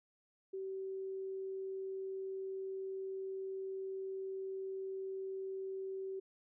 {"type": "tone", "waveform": "sine", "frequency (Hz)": 383.6, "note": "G4", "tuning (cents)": -37, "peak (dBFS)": -39, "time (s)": [0.53, 6.2], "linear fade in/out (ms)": 10, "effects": []}